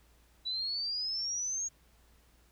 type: exponential sweep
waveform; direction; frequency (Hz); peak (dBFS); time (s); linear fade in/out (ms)
sine; up; 3922 to 6645; -32; 0.45-1.69; 20
effects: added 58 Hz sine -64 dBFS peak until 2.51 s + pink hiss -67 dBFS RMS until 2.51 s